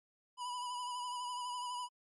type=tone with vibrato; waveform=square; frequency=985 Hz; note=B5; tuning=5 cents flat; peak=-39 dBFS; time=0.37-1.89 s; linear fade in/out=50 ms; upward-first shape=sine; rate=12 Hz; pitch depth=34 cents each way; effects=MP3 48 kbps